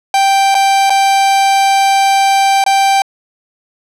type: tone with dropouts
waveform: 45% pulse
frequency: 784 Hz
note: G5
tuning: in tune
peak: -8 dBFS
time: 0.14-3.02 s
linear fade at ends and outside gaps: 2 ms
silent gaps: 0.545-0.55 / 0.897-0.903 / 2.64-2.663 s
effects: low-pass 10000 Hz 12 dB/octave